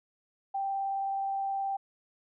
sine tone with vibrato, 784 Hz, G5, in tune, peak -29 dBFS, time 0.54-1.77 s, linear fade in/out 10 ms, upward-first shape triangle, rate 19 Hz, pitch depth 10 cents each way, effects none

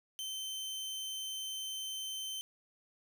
sawtooth tone, 3090 Hz, G7, 26 cents flat, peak -35 dBFS, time 0.19-2.41 s, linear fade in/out 0 ms, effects 11-bit

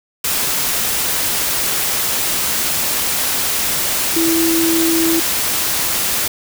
sine tone in noise, 329.6 Hz, E4, in tune, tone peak -14 dBFS, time 4.16-5.2 s, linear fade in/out 5 ms, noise white, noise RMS -18 dBFS, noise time 0.24-6.28 s, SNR +1 dB, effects none

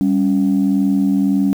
sine tone pair together, 196.75 / 278.5 Hz, G3 / C#4, +7 / +8 cents, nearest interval tritone, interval 601 cents, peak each -14 dBFS, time 0.01-1.53 s, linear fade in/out 0 ms, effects tanh soft clip ceiling -7 dBFS + 7-bit

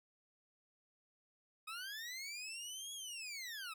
20% pulse linear two-way sweep, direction up then down, 1244.5 to 3356 to 1244.5 Hz, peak -39 dBFS, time 1.67-3.74 s, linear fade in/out 10 ms, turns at 2.93 s, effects none

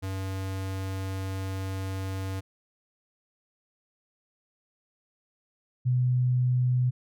square / sine tone pair in turn, 95.6 / 125.35 Hz, G2 / B2, -43 / +26 cents, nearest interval perfect fourth, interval 469 cents, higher second, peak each -31 / -21 dBFS, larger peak second, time 0.02-2.41 / 5.85-6.91 s, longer first, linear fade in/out 20 ms, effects none

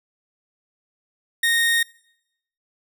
30% pulse tone, 1855 Hz, A#6, 9 cents flat, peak -14 dBFS, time 1.43-1.83 s, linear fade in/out 5 ms, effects noise-tail reverb RT60 0.8 s tail -24 dB re dry

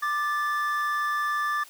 triangle tone pair together, 1183.4 / 1746 Hz, D6 / A6, +13 / -14 cents, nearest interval perfect fifth, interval 673 cents, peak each -24 / -27 dBFS, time 0.02-1.64 s, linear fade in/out 10 ms, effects white hiss -50 dBFS RMS until 1.69 s + high-pass 400 Hz 12 dB/octave

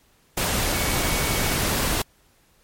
sine tone in noise, 2236 Hz, C#7, 14 cents sharp, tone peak -33 dBFS, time 0.73-1.55 s, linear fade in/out 5 ms, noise pink, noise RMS -23 dBFS, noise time 0.37-2.02 s, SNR -13 dB, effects pink hiss -60 dBFS RMS until 2.63 s + MP3 64 kbps

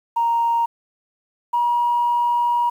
sine tone pair in turn, 932.3 / 956.9 Hz, A#5 / A#5, 0 / +45 cents, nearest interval unison, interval 45 cents, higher second, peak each -15 dBFS, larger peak neither, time 0.16-0.66 / 1.53-2.7 s, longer second, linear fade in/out 10 ms, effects tanh soft clip ceiling -11 dBFS + 8-bit

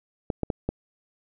clicks, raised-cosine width 2 ms, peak -12 dBFS, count 4, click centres 0.302 / 0.433 / 0.502 / 0.69 s, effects none

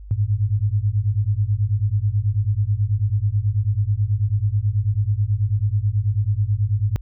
sine beating tone pair, 99 / 108.2 Hz, G2 / A2, +18 / -29 cents, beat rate 9.2 Hz, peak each -20 dBFS, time 0.11-6.96 s, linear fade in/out 0 ms, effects added 50 Hz sine -35 dBFS peak until 7.01 s

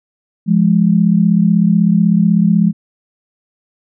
sine tone pair together, 172.8 / 208.9 Hz, F3 / G#3, -18 / +10 cents, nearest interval minor third, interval 328 cents, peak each -11 dBFS, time 0.46-2.73 s, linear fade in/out 50 ms, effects none

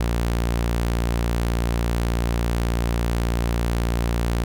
sawtooth tone, 58.27 Hz, A#1, in tune, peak -16 dBFS, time 0-4.44 s, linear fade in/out 5 ms, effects none

